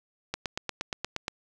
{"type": "click train", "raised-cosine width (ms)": 0.2, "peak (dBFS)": -13, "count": 9, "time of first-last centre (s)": [0.34, 1.281], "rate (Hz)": 8.5, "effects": []}